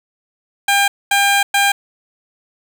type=tone bursts at uneven times; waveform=15% pulse; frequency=800 Hz; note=G5; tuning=35 cents sharp; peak=-5 dBFS; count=3; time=0.68-0.88 / 1.11-1.43 / 1.54-1.72 s; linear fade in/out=5 ms; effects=none